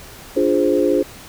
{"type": "chord", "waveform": "sine", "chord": "D half-diminished seventh", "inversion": "none", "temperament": "equal", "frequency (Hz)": [293.7, 349.2, 415.3, 523.3], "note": ["D4", "F4", "Ab4", "C5"], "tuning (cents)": [0, 0, 0, 0], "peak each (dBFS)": -19, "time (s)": [0.36, 1.03], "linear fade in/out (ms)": 10, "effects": ["pink hiss -39 dBFS RMS until 1.28 s"]}